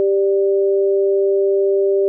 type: tone pair together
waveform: sine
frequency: 393.2 / 589 Hz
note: G4 / D5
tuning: +5 / +5 cents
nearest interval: perfect fifth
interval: 700 cents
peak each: -13 / -21 dBFS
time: 0-2.08 s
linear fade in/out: 0 ms
effects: none